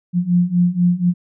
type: beating tone pair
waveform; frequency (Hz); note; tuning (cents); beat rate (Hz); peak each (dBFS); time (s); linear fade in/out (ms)
sine; 174.3 / 178.4; F3 / F3; -3 / +37; 4.1; -17 / -15; 0.13-1.14; 50
effects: none